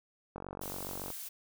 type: click train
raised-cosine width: 1 ms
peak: -27 dBFS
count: 36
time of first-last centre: 0.36-1.103 s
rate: 47.1 Hz
type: noise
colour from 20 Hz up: blue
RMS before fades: -43 dBFS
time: 0.61-1.29 s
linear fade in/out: 10 ms
effects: none